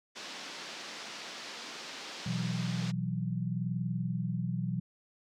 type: band-pass noise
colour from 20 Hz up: white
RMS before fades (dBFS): -44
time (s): 0.15-2.92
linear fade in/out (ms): 20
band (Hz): 180 to 5400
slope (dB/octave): 24
type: chord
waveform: sine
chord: B suspended fourth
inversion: none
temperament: just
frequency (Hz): 123.47 / 164.63 / 185.21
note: B2 / E3 / F#3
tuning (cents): 0 / -2 / +2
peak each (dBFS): -35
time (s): 2.26-4.8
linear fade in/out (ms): 5
effects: none